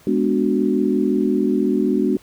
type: chord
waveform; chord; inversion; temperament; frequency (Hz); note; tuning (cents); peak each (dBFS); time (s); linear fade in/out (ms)
sine; G# half-diminished seventh; none; equal with one note detuned; 207.7 / 248.1 / 293.7 / 370; G#3 / B3 / D4 / F#4; 0 / +8 / 0 / 0; -21; 0.07-2.17; 2
effects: pink hiss -50 dBFS RMS until 2.22 s